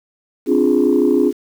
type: chord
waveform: sine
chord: D half-diminished seventh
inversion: third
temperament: equal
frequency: 261.6 / 293.7 / 349.2 / 415.3 Hz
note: C4 / D4 / F4 / Ab4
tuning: 0 / 0 / 0 / 0 cents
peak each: -16 dBFS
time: 0.46-1.33 s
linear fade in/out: 50 ms
effects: tanh soft clip ceiling -4 dBFS + 7-bit